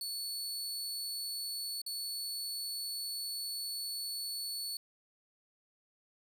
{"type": "tone with dropouts", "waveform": "sawtooth", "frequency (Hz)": 4435, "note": "C#8", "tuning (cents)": 0, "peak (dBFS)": -34, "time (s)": [0.01, 4.77], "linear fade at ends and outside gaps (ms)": 2, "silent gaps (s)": [1.817, 1.863], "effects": ["11-bit"]}